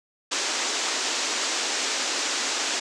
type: band-pass noise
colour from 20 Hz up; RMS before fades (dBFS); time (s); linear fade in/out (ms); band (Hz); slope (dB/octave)
white; -27; 0.31-2.8; 10; 250 to 7500; 48
effects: none